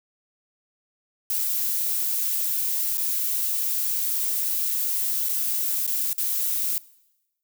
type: noise with dropouts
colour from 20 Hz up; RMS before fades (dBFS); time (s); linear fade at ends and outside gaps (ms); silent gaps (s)
violet; -25; 1.3-6.78; 1; 2.973-2.979 / 5.287-5.292 / 5.866-5.876 / 6.131-6.18
effects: noise-tail reverb RT60 1.0 s tail -22 dB re dry